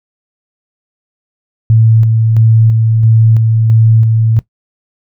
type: tone with tremolo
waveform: sine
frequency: 112.1 Hz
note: A2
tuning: 33 cents sharp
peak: -4 dBFS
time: 1.7-4.39 s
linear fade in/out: 0 ms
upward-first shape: square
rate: 1.5 Hz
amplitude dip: 30%
effects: noise-tail reverb RT60 0.1 s tail -18 dB re dry